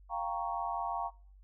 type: chord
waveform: sine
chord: G half-diminished seventh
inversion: third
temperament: equal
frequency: 698.5 / 784 / 932.3 / 1108.7 Hz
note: F5 / G5 / Bb5 / Db6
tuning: 0 / 0 / 0 / 0 cents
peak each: -38 / -39 / -37 / -39 dBFS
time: 0.09-1.11 s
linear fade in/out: 50 ms
effects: noise-tail reverb RT60 0.5 s tail -24 dB re dry + added 48 Hz sine -54 dBFS peak until 1.43 s